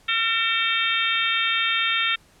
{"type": "harmonic tone with a mistuned harmonic", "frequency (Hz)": 454.7, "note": "A#4", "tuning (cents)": -43, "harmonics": [3, 4, 5, 6, 7, 8], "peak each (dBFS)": [-27, -27, -27, -27, -27, -27], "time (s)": [0.08, 2.16], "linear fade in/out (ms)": 10, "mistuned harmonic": 6, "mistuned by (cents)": -36, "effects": ["pink hiss -56 dBFS RMS until 2.4 s", "low-pass 11000 Hz 12 dB/octave"]}